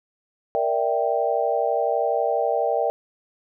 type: chord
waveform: sine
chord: E half-diminished seventh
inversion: second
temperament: equal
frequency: 466.2 / 587.3 / 659.3 / 784 Hz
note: Bb4 / D5 / E5 / G5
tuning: 0 / 0 / 0 / 0 cents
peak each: -25 dBFS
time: 0.55-2.9 s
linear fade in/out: 0 ms
effects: none